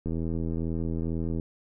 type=click train; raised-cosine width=3 ms; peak=-19 dBFS; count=111; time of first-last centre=0.06-1.398 s; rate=82.2 Hz; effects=none